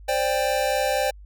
square chord, C suspended second, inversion none, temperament equal with one note detuned, 523.3 / 587.3 / 792.6 Hz, C5 / D5 / G5, 0 / 0 / +19 cents, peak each -26 dBFS, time 0.08-1.11 s, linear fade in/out 10 ms, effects added 50 Hz sine -41 dBFS peak until 1.25 s

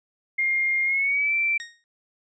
sine tone with pitch glide, 2122 to 2341 Hz, C7 to D7, +24 to -6 cents, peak -20 dBFS, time 0.38-1.58 s, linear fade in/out 10 ms, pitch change +170 cents, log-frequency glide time 0.84-1.34 s
sawtooth tone with exponential decay, 1864.7 Hz, A#6, in tune, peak -27 dBFS, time 1.6-1.84 s, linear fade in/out 0 ms, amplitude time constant 51 ms
effects resampled to 16000 Hz

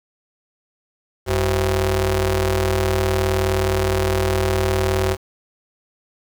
sawtooth ring-modulated tone, 144.2 Hz, D3, 31 cents flat, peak -10 dBFS, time 1.26-5.17 s, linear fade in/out 50 ms, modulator 236 Hz, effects 7-bit

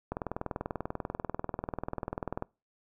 click train, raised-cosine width 1 ms, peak -19 dBFS, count 48, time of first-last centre 0.12-2.424 s, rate 20.4 Hz, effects noise-tail reverb RT60 0.3 s tail -25 dB re dry

